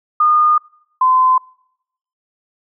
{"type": "tone pair in turn", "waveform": "sine", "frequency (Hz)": [1221, 1026.7], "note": ["D#6", "C6"], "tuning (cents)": [-33, -33], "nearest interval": "minor third", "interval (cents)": 300, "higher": "first", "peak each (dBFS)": -9, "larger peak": "neither", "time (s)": [[0.2, 0.58], [1.01, 1.38]], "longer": "first", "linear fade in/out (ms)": 5, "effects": ["noise-tail reverb RT60 0.8 s tail -26 dB re dry"]}